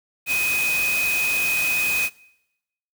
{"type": "tone in noise", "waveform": "sine", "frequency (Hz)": 2507, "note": "D#7", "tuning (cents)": 12, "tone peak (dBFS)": -20, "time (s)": [0.26, 2.1], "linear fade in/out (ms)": 50, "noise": "white", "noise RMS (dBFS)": -28, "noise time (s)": [0.26, 2.1], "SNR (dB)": 5, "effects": ["noise-tail reverb RT60 0.9 s tail -23 dB re dry"]}